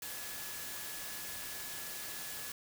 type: tone in noise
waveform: sine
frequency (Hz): 1700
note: G#6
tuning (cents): +40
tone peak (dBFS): -52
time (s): 0.02-2.52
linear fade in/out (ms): 2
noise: white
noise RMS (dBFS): -43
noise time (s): 0.02-2.52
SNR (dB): -12
effects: none